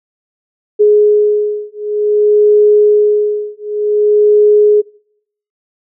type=beating tone pair; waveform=sine; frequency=418.6 / 419.14 Hz; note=G#4 / G#4; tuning=+14 / +16 cents; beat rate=0.54 Hz; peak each=-10 dBFS; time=0.79-4.82 s; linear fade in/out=20 ms; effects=noise-tail reverb RT60 0.7 s tail -25 dB re dry